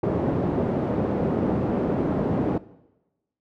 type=band-pass noise; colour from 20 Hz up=pink; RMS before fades=-24 dBFS; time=0.03-2.58 s; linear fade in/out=5 ms; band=160 to 490 Hz; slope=12 dB/octave; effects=noise-tail reverb RT60 1.0 s tail -19 dB re dry